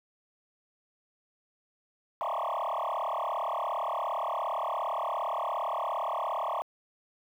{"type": "tone with frequency modulation", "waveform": "sine", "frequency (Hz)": 880, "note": "A5", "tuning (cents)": 0, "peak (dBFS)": -27, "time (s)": [2.21, 6.62], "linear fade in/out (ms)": 0, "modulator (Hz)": 37.3, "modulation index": 7.2, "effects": ["tanh soft clip ceiling -27 dBFS", "10-bit"]}